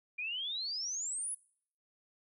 sine exponential sweep, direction up, 2372 to 10548 Hz, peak -35 dBFS, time 0.18-1.35 s, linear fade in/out 10 ms, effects noise-tail reverb RT60 0.6 s tail -23 dB re dry

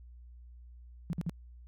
sine tone bursts, 168.4 Hz, E3, 37 cents sharp, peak -30 dBFS, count 3, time 1.1-1.295 s, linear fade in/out 0 ms, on 31 ms, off 51 ms, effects added 60 Hz sine -49 dBFS peak until 1.67 s

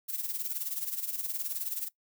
violet noise with tremolo, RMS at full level -32 dBFS, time 0.08-1.89 s, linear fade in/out 20 ms, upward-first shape sine, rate 19 Hz, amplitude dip 70%, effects noise-tail reverb RT60 0.1 s tail -19 dB re dry

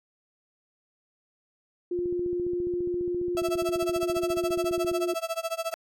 sine tone, 353.1 Hz, F4, 19 cents sharp, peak -26 dBFS, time 1.91-5.14 s, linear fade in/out 5 ms
click train, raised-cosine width 3 ms, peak -28 dBFS, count 44, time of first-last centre 1.99-4.915 s, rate 14.7 Hz
35% pulse tone with tremolo, 660 Hz, E5, 2 cents sharp, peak -24 dBFS, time 3.37-5.74 s, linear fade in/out 0 ms, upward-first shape sine, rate 14 Hz, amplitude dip 95%
effects AAC 64 kbps

